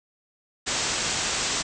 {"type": "low-pass noise", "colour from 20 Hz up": "white", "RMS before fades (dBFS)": -27, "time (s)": [0.66, 1.63], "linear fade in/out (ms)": 20, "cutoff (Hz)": 8100, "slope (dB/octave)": 96, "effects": []}